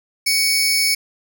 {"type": "tone pair together", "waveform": "sawtooth", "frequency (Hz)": [2242, 5277], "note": ["C#7", "E8"], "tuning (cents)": [19, 1], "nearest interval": "octave + minor third", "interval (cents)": 1482, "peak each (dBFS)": -15, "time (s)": [0.26, 0.95], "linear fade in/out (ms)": 10, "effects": []}